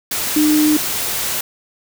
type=tone in noise; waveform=sine; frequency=303.7 Hz; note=D#4; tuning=42 cents flat; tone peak=-11 dBFS; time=0.36-0.77 s; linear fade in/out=5 ms; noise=white; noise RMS=-21 dBFS; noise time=0.11-1.41 s; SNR=+7 dB; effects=none